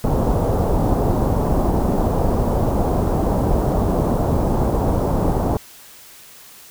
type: low-pass noise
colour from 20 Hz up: pink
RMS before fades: -18 dBFS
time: 0.04-5.57 s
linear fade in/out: 0 ms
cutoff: 890 Hz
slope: 24 dB/octave
effects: white hiss -43 dBFS RMS until 6.7 s